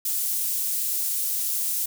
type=high-pass noise; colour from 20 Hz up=pink; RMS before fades=-26 dBFS; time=0.05-1.86 s; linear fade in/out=5 ms; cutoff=11000 Hz; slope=12 dB/octave; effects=none